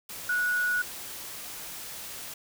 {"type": "tone in noise", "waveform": "sine", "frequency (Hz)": 1465, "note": "F#6", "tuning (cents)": -18, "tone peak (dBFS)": -24, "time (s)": [0.29, 0.82], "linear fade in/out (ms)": 5, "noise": "white", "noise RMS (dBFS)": -40, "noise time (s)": [0.09, 2.34], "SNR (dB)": 13, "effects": []}